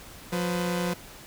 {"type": "tone pair together", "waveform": "sawtooth", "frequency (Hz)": [178.19, 504], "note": ["F3", "B4"], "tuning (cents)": [35, 35], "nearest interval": "octave + tritone", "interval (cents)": 1800, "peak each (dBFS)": [-23, -28], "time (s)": [0.32, 0.94], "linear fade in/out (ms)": 10, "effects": ["pink hiss -46 dBFS RMS until 1.26 s"]}